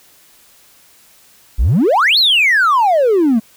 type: exponential two-way sweep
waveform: triangle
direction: up then down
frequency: 44.71 to 4435 to 211.9 Hz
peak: -6 dBFS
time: 1.58-3.4 s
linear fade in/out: 20 ms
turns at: 2.18 s
effects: tanh soft clip ceiling -5 dBFS + white hiss -48 dBFS RMS until 3.56 s